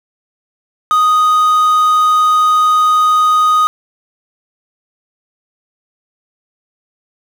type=tone with quantisation; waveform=triangle; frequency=1244.5 Hz; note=D#6; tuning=in tune; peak=-6 dBFS; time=0.91-3.67 s; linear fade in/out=0 ms; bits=5; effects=none